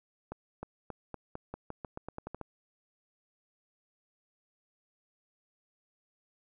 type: accelerating click train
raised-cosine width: 1 ms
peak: -25 dBFS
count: 14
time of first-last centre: 0.32-2.413 s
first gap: 310 ms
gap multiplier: 0.88
effects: none